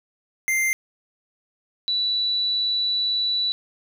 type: tone pair in turn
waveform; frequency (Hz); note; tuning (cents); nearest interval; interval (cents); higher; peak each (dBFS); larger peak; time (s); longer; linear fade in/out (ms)
square / sine; 2093 / 3951; C7 / B7; 0 / 0; major seventh; 1100; second; -20; neither; 0.48-0.73 / 1.88-3.52; second; 0
effects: none